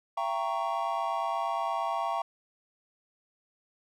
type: chord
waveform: triangle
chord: E diminished seventh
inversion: none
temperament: equal with one note detuned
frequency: 675.4 / 784 / 932.3 / 1108.7 Hz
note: E5 / G5 / Bb5 / Db6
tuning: +42 / 0 / 0 / 0 cents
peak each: -32 dBFS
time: 0.17-2.22 s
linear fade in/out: 5 ms
effects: none